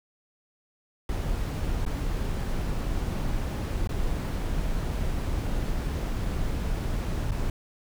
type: noise with dropouts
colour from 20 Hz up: brown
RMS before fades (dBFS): -28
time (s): 1.09-7.5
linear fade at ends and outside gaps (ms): 2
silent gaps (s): 1.852-1.863 / 3.874-3.891 / 7.309-7.317
effects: none